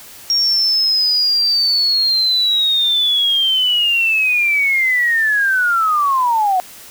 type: linear sweep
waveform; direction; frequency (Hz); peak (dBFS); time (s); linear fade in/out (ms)
sine; down; 5588 to 717; -12; 0.3-6.6; 0
effects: white hiss -38 dBFS RMS until 6.9 s